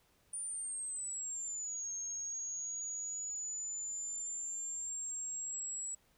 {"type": "exponential two-way sweep", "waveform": "sine", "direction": "down then up", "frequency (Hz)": [9397, 6470, 7790], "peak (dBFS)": -38, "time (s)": [0.33, 5.95], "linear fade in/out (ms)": 5, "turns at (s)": 1.93, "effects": ["pink hiss -71 dBFS RMS until 6.17 s"]}